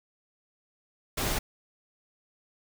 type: noise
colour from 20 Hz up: pink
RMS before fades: -29 dBFS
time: 1.17-1.39 s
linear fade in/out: 10 ms
effects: none